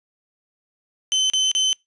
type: tone bursts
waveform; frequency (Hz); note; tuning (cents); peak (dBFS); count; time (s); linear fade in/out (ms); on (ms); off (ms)
30% pulse; 3061; G7; -42; -14; 3; 1.12-1.73; 0; 180; 35
effects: noise-tail reverb RT60 0.2 s tail -26 dB re dry + resampled to 22050 Hz